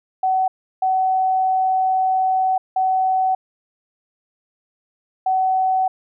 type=tone bursts at uneven times; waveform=sine; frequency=754 Hz; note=F#5; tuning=32 cents sharp; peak=-15 dBFS; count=4; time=0.23-0.48 / 0.82-2.58 / 2.76-3.35 / 5.26-5.88 s; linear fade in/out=5 ms; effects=none